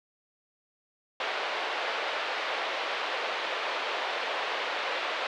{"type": "band-pass noise", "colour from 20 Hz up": "pink", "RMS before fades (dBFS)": -32, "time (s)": [1.2, 5.27], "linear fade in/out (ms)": 2, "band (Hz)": [500, 3700], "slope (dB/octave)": 24, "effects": []}